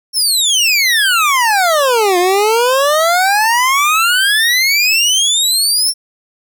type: exponential two-way sweep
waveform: 25% pulse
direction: down then up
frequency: 5510 to 348.3 to 5510 Hz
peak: -6 dBFS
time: 0.13-5.94 s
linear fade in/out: 50 ms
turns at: 2.18 s
effects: none